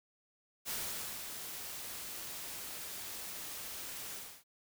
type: noise with ADSR envelope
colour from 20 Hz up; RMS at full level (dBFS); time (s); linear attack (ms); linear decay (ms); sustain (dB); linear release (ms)
white; -38; 0.65-4.44; 41; 510; -6; 290
effects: none